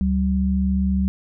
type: tone pair together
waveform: sine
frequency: 71.7 / 191.42 Hz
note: D2 / G3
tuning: -41 / -41 cents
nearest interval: octave + perfect fourth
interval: 1700 cents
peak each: -21 / -19 dBFS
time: 0.01-1.08 s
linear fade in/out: 0 ms
effects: none